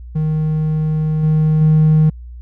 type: tone with level steps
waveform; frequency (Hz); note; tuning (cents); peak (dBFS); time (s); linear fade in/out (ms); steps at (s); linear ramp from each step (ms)
triangle; 155.5; D#3; -1; -12 / -8 / -5; 0.15-2.1; 10; 1.23 / 1.61; 5
effects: tanh soft clip ceiling -3 dBFS + added 60 Hz sine -30 dBFS peak until 2.41 s